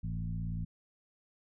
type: tone with frequency modulation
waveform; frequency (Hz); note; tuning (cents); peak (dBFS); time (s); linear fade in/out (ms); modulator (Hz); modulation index
sine; 103.83; G#2; 0; -33; 0.03-0.65; 10; 57.1; 1.4
effects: none